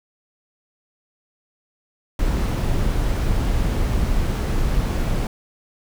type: noise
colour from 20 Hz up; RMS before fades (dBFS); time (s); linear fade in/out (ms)
brown; -20; 2.19-5.27; 2
effects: none